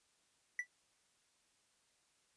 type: tone with exponential decay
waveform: triangle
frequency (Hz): 1967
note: B6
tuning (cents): -7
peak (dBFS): -30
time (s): 0.59-0.67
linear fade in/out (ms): 2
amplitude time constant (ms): 16
effects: white hiss -75 dBFS RMS until 2.36 s + resampled to 22050 Hz